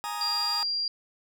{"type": "chord", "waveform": "40% pulse", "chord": "Ab suspended second", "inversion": "none", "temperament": "just", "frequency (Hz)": [830.6, 934.4, 1245.9], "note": ["Ab5", "Bb5", "Eb6"], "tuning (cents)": [0, 4, 2], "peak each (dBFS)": -35, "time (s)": [0.04, 0.63], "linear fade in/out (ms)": 0}
{"type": "tone", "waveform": "sine", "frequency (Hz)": 4766, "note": "D8", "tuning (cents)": 25, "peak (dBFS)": -26, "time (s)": [0.21, 0.88], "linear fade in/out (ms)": 2}
{"effects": []}